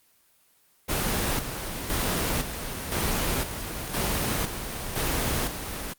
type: noise with tremolo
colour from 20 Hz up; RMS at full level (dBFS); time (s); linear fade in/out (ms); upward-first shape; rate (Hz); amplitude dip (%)
pink; -26; 0.88-5.94; 20; square; 0.98; 55
effects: white hiss -63 dBFS RMS until 5.98 s + Opus 24 kbps